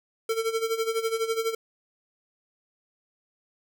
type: tone with tremolo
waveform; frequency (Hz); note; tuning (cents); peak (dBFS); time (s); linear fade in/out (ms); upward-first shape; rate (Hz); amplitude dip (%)
square; 450.7; A4; +42; -23; 0.29-1.55; 5; sine; 12; 75
effects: none